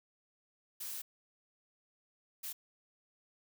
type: noise bursts at uneven times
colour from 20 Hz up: blue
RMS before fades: -42 dBFS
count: 2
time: 0.8-1.02 / 2.43-2.53 s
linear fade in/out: 10 ms
effects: none